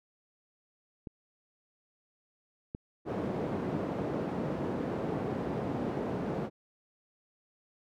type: clicks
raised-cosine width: 3 ms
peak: -28 / -24 dBFS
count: 2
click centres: 1.072 / 2.749 s
type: band-pass noise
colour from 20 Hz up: white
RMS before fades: -34 dBFS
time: 3.05-6.5 s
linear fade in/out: 50 ms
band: 120 to 420 Hz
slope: 12 dB/octave
effects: none